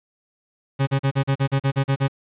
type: tone bursts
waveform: 40% pulse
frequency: 136.8 Hz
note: C#3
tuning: 23 cents flat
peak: -16 dBFS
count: 11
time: 0.79-2.082 s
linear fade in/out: 20 ms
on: 82 ms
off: 39 ms
effects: resampled to 8000 Hz + 8-bit